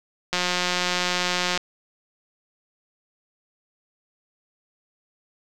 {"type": "click train", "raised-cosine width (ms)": 0.2, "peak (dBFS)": -6, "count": 224, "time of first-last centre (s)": [0.33, 1.576], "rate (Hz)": 179, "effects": []}